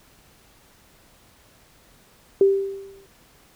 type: tone with exponential decay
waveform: sine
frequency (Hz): 392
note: G4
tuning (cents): 0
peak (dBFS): -10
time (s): 2.41-3.06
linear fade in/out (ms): 2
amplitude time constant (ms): 140
effects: pink hiss -55 dBFS RMS until 3.55 s

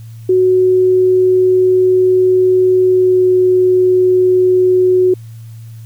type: tone with pitch glide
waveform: sine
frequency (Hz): 370 to 367.7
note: F#4 to F#4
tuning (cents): 0 to -11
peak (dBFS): -7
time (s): 0.29-5.14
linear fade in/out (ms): 5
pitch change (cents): -11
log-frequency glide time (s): 2.84-3.32
effects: added 113 Hz sine -29 dBFS peak until 5.85 s + white hiss -50 dBFS RMS until 5.85 s

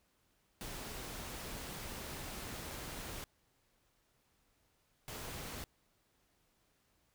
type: noise bursts at uneven times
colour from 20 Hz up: pink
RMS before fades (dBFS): -45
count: 2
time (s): 0.61-3.24 / 5.08-5.64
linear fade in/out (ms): 0
effects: pink hiss -75 dBFS RMS until 7.14 s

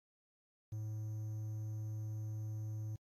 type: tone with quantisation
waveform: triangle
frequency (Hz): 108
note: A2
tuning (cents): -32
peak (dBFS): -37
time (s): 0.72-2.96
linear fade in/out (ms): 5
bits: 11
effects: AAC 64 kbps

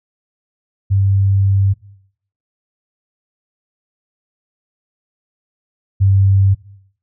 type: tone pair in turn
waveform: sine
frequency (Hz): 98 / 97.48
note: G2 / G2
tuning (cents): 0 / -9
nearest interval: unison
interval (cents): 9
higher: first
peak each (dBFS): -10 / -8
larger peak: second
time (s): 0.9-1.74 / 6-6.55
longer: first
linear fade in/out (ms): 20
effects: noise-tail reverb RT60 0.7 s tail -20 dB re dry

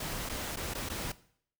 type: noise with dropouts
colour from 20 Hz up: pink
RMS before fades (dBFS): -37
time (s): 0-1.12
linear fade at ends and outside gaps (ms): 5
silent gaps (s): 0.291-0.295 / 0.56-0.569 / 0.738-0.749 / 0.89-0.898
effects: noise-tail reverb RT60 0.6 s tail -18 dB re dry

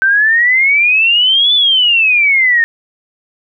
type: exponential two-way sweep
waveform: sine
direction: up then down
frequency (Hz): 1534 to 3520 to 1819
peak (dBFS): -7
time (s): 0.02-2.64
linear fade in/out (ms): 0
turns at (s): 1.54
effects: none

